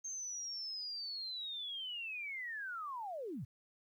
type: linear sweep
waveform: sine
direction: down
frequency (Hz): 6410 to 90.8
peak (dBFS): -40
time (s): 0.04-3.45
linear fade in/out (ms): 10
effects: 12-bit